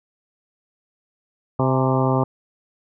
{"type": "harmonic tone with a mistuned harmonic", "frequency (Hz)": 130.81, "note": "C3", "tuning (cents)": 0, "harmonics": [1, 2, 3, 4, 5, 6, 7, 8, 9], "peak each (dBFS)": [-20, -23, -25, -26, -27, -28, -28, -29, -30], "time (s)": [1.59, 2.24], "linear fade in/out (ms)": 5, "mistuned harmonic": 6, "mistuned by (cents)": 74, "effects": []}